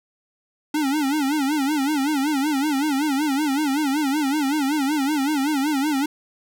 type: tone with vibrato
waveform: square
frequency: 287.2 Hz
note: D4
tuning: 39 cents flat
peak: -20 dBFS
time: 0.74-6.06 s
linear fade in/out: 5 ms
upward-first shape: sine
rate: 5.3 Hz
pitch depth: 140 cents each way
effects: none